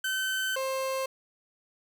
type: tone pair in turn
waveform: 30% pulse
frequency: 1533 / 529.6 Hz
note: G6 / C5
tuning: -39 / +21 cents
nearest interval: octave + tritone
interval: 1840 cents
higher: first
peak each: -25 / -26 dBFS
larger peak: first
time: 0.04-0.56 / 0.56-1.06 s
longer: first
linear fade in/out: 5 ms
effects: none